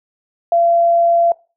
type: tone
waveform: sine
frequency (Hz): 682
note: F5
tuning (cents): -41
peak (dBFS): -10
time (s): 0.52-1.32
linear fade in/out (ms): 2
effects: noise-tail reverb RT60 0.3 s tail -22 dB re dry